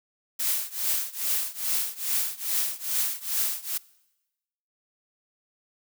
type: noise with tremolo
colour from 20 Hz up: blue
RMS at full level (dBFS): -24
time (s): 0.39-3.78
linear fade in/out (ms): 10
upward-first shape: triangle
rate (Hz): 2.4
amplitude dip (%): 95
effects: noise-tail reverb RT60 1.0 s tail -22 dB re dry